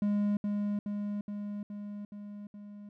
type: tone with echo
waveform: triangle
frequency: 205.6 Hz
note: G#3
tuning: 17 cents flat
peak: -24 dBFS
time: 0.02-0.37 s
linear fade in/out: 2 ms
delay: 420 ms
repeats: 6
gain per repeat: -3 dB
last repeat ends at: 2.89 s
effects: none